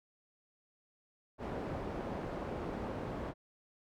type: low-pass noise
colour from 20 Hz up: white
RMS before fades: -40 dBFS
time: 1.38-3.34 s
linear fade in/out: 50 ms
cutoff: 620 Hz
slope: 12 dB/octave
effects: none